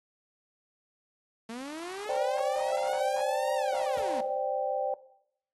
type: linear two-way sweep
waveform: sawtooth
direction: up then down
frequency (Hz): 220 to 947 to 220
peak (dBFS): -33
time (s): 1.49-4.21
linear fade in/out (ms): 5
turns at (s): 3.54
type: chord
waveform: sine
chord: C suspended second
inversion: none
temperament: just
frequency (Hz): 523.3 / 588.7 / 784.9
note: C5 / D5 / G5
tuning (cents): 0 / +4 / +2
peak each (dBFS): -32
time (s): 2.09-4.94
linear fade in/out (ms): 2
type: noise with exponential decay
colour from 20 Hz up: pink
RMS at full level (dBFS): -42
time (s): 3.97-4.12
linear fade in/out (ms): 1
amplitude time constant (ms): 32
effects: noise-tail reverb RT60 0.7 s tail -17 dB re dry + AAC 32 kbps